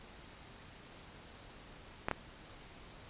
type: clicks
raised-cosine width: 0.5 ms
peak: -17 dBFS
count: 2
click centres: 2.085 / 2.113 s
effects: pink hiss -54 dBFS RMS until 3.09 s + resampled to 8000 Hz